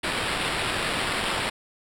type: noise with sample-and-hold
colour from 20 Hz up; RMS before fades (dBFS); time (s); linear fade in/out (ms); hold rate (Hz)
violet; -27; 0.03-1.5; 10; 6300
effects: low-pass 10000 Hz 12 dB/octave